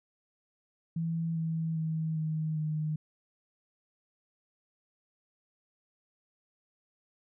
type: tone with pitch steps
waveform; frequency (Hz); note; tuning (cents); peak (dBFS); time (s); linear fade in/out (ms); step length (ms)
sine; 164.9 / 162.16 / 159.47 / 156.82 / 154.21; E3 / E3 / D#3 / D#3 / D#3; +1 / -28 / +43 / +14 / -15; -29; 0.96-2.96; 5; 400
effects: none